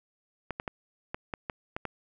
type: clicks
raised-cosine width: 0.5 ms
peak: -18 dBFS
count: 8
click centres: 0.507 / 0.599 / 0.678 / 1.145 / 1.338 / 1.498 / 1.765 / 1.853 s
effects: none